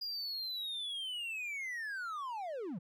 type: linear sweep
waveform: triangle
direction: down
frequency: 4878 to 146.83 Hz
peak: -36 dBFS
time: 0.01-2.79 s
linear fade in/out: 10 ms
effects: none